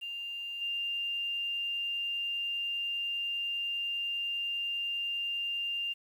sine tone with level steps, 2795 Hz, F7, 1 cent sharp, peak -36 / -31 dBFS, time 0.01-5.94 s, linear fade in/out 20 ms, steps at 0.61 s, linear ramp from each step 10 ms, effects 10-bit

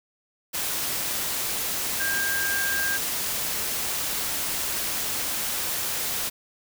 sine tone in noise, 1600 Hz, G6, 35 cents sharp, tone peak -25 dBFS, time 1.99-2.98 s, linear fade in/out 20 ms, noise white, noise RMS -28 dBFS, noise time 0.53-6.3 s, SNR 0 dB, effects none

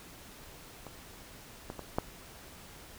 clicks, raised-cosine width 1 ms, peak -29 / -25 / -25 / -14 dBFS, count 4, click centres 0.867 / 1.701 / 1.793 / 1.985 s, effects pink hiss -51 dBFS RMS until 2.98 s

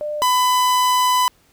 sine / 45% pulse tone pair in turn, 598 / 1000.7 Hz, D5 / B5, +31 / +23 cents, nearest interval major sixth, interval 892 cents, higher second, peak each -22 / -14 dBFS, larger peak second, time 0.01-0.22 / 0.22-1.28 s, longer second, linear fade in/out 0 ms, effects pink hiss -57 dBFS RMS until 1.52 s

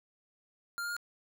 square tone with pitch steps, 1397 / 1409.2 / 1421.4 Hz, F6 / F6 / F6, 0 / +15 / +30 cents, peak -35 dBFS, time 0.78-0.966 s, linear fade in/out 0 ms, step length 62 ms, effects none

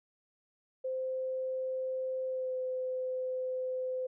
sine tone with pitch glide, 519 to 512.4 Hz, C5 to C5, -14 to -36 cents, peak -32 dBFS, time 0.84-4.07 s, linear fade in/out 10 ms, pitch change -22 cents, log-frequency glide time 2.27-2.55 s, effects none

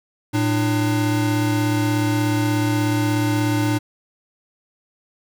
square tone pair together, 112.01 / 299.4 Hz, A2 / D4, +31 / +33 cents, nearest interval octave + perfect fourth, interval 1702 cents, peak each -21 dBFS, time 0.33-3.79 s, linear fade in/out 20 ms, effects none

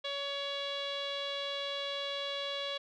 sawtooth tone with low-pass filter, 562 Hz, C#5, 24 cents sharp, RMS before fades -37 dBFS, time 0.04-2.78 s, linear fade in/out 10 ms, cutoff 3600 Hz, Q 9.1, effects none

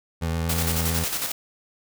25% pulse tone with vibrato, 82.41 Hz, E2, in tune, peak -20 dBFS, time 0.21-1.05 s, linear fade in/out 20 ms, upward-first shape triangle, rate 8.5 Hz, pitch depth 26 cents each way
white noise with tremolo, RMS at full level -26 dBFS, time 0.49-1.32 s, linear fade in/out 5 ms, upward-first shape square, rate 11 Hz, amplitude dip 45%
effects none

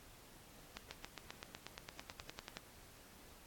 accelerating click train, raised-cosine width 0.2 ms, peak -27 dBFS, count 17, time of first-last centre 0.77-2.57 s, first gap 140 ms, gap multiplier 0.97, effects pink hiss -60 dBFS RMS until 3.46 s + AAC 64 kbps

